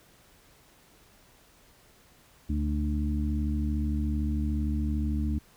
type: harmonic tone with a mistuned harmonic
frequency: 73.42 Hz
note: D2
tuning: in tune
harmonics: 1 / 2 / 3 / 4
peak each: -27 / -39 / -32 / -35 dBFS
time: 2.49-5.39 s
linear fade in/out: 10 ms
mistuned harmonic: 4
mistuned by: +24 cents
effects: pink hiss -59 dBFS RMS until 5.56 s